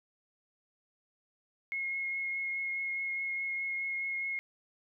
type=tone with vibrato; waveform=sine; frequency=2161 Hz; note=C#7; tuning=45 cents flat; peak=-32 dBFS; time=1.72-4.39 s; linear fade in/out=0 ms; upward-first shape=triangle; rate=4.8 Hz; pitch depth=12 cents each way; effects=none